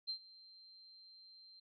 sine tone with ADSR envelope, 4142 Hz, C8, 18 cents flat, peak -36 dBFS, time 0.07-1.6 s, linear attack 25 ms, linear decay 87 ms, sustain -21 dB, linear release 7 ms, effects none

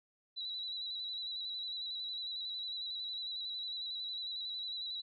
sine tone with vibrato, 3932 Hz, B7, 8 cents flat, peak -38 dBFS, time 0.36-5.02 s, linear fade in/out 20 ms, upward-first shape square, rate 11 Hz, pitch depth 27 cents each way, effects none

